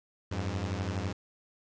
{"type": "beating tone pair", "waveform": "sawtooth", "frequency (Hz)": [89.1, 101.1], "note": ["F2", "G#2"], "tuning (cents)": [35, -46], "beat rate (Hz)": 12, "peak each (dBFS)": -30, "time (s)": [0.31, 1.13], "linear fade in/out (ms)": 10, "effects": ["resampled to 16000 Hz", "9-bit"]}